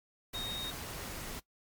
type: tone in noise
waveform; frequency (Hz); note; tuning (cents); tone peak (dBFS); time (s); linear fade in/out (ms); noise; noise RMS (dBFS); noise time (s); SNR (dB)
sine; 3729; A#7; 0; -36; 0.34-0.71; 10; pink; -42; 0.33-1.4; +3
effects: noise-tail reverb RT60 0.1 s tail -18 dB re dry + MP3 96 kbps